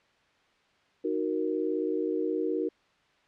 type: chord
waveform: sine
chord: D# minor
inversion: none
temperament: equal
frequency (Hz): 311.1 / 370 / 466.2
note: D#4 / F#4 / A#4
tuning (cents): 0 / 0 / 0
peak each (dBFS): -31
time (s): 1.04-2.69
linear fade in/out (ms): 10
effects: white hiss -65 dBFS RMS until 3.27 s + low-pass 3000 Hz 12 dB/octave